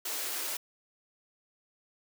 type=high-pass noise; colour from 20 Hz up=white; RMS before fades=-35 dBFS; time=0.05-0.57 s; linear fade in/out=5 ms; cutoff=280 Hz; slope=96 dB/octave; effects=none